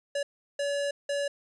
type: tone bursts at uneven times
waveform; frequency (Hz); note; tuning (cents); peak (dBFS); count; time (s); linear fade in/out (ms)
square; 569; C#5; +45; -28; 3; 0.15-0.23 / 0.59-0.91 / 1.09-1.28; 5
effects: resampled to 22050 Hz